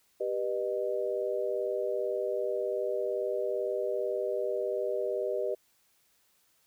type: chord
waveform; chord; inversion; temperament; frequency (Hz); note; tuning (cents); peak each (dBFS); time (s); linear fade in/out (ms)
sine; G augmented; none; just; 392 / 490 / 612.5; G4 / B4 / D#5; 0 / -14 / -27; -33; 0.2-5.55; 10
effects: white hiss -69 dBFS RMS until 6.66 s